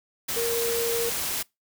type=tone in noise; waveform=sine; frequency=466.2 Hz; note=A#4; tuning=in tune; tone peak=-25 dBFS; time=0.36-1.1 s; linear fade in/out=10 ms; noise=white; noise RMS=-29 dBFS; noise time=0.28-1.43 s; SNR=+1 dB; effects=noise-tail reverb RT60 0.2 s tail -24 dB re dry